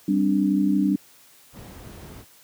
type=chord; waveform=sine; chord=G suspended fourth; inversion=none; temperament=equal; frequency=196 / 261.6 / 293.7 Hz; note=G3 / C4 / D4; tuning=0 / 0 / 0 cents; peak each=-21 / -26 / -21 dBFS; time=0.08-0.96 s; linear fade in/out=5 ms
type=noise; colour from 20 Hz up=brown; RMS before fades=-36 dBFS; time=1.52-2.25 s; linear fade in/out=50 ms
effects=white hiss -53 dBFS RMS until 2.43 s + high-pass 80 Hz 12 dB/octave